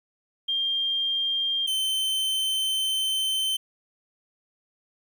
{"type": "tone pair in turn", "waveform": ["sine", "45% pulse"], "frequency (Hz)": [3196, 3087], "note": ["G7", "G7"], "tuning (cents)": [33, -27], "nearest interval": "minor second", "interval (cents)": 60, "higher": "first", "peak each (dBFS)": -23, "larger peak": "neither", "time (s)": [[0.48, 1.67], [1.67, 3.57]], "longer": "second", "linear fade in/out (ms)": 10, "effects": ["10-bit"]}